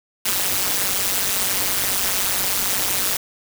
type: noise with amplitude modulation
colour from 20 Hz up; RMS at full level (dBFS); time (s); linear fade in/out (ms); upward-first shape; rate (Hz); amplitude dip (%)
white; -17; 0.25-3.17; 5; sine; 191; 100
effects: none